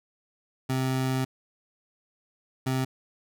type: tone pair in turn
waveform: 25% pulse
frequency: 130.81 / 130.81 Hz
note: C3 / C3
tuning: 0 / 0 cents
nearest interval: unison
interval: 0 cents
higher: neither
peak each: -21 dBFS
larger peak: neither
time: 0.69-1.25 / 2.66-2.85 s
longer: first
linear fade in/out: 10 ms
effects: none